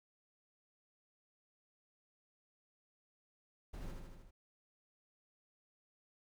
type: noise with echo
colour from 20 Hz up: brown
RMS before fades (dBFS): -45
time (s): 3.73-3.92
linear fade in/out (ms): 10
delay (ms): 78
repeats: 5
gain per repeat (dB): -3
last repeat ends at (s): 4.31
effects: none